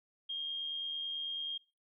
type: tone with amplitude modulation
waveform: sine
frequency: 3226 Hz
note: G7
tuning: 49 cents sharp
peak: -34 dBFS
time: 0.29-1.58 s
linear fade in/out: 10 ms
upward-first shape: sine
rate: 89.1 Hz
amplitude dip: 30%
effects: noise-tail reverb RT60 0.3 s tail -22 dB re dry